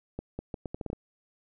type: accelerating click train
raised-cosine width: 2 ms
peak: -21 dBFS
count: 9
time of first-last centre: 0.19-0.931 s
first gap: 200 ms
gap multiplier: 0.76
effects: none